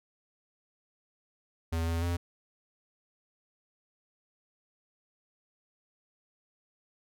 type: tone with pitch steps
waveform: square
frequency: 82.4 / 83.4 / 86.4 Hz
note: E2 / E2 / F2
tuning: 0 / +21 / -18 cents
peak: -29 dBFS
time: 1.72-2.17 s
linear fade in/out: 10 ms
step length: 150 ms
effects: none